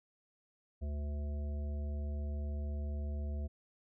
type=harmonic tone; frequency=73 Hz; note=D2; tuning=10 cents flat; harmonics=1 / 3 / 5 / 7 / 9; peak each=-35 / -48 / -55 / -56 / -54 dBFS; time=0.81-3.48 s; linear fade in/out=20 ms; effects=none